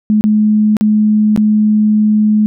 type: tone with dropouts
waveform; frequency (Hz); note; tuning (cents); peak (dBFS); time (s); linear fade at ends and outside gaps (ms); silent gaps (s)
sine; 212.9; G#3; +43; -7; 0.1-2.46; 0; 0.21-0.24 / 0.768-0.81 / 1.362-1.375
effects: none